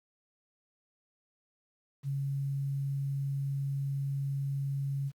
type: tone with quantisation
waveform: sine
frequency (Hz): 138.59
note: C#3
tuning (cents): 0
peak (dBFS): -30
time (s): 2.03-5.12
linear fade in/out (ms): 50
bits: 10
effects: Opus 48 kbps